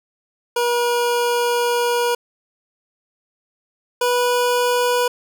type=tone pair in turn; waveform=25% pulse; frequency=480 / 489.8 Hz; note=B4 / B4; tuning=-49 / -14 cents; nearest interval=unison; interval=35 cents; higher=second; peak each=-13 / -12 dBFS; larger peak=second; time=0.56-2.15 / 4.01-5.08 s; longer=first; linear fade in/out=5 ms; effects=none